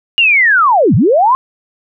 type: linear two-way sweep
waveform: sine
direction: down then up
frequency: 2877 to 92.9 to 1080 Hz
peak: -6 dBFS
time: 0.18-1.35 s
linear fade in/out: 0 ms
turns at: 0.95 s
effects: none